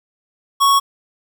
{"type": "tone", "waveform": "square", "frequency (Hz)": 1108.7, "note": "C#6", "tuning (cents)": 0, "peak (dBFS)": -11, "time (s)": [0.6, 0.8], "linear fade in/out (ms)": 20, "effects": ["8-bit"]}